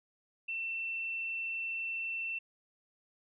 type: tone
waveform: sine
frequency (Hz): 2688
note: E7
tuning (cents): +33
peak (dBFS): -34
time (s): 0.48-2.39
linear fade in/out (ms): 10
effects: none